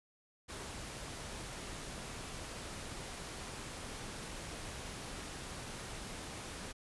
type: noise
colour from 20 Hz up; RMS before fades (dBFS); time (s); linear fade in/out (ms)
pink; -45; 0.48-6.73; 20
effects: resampled to 24000 Hz